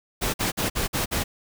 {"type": "noise bursts", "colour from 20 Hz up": "pink", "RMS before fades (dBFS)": -25, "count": 6, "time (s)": [0.21, 1.24], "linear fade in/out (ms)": 20, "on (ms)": 130, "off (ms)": 50, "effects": []}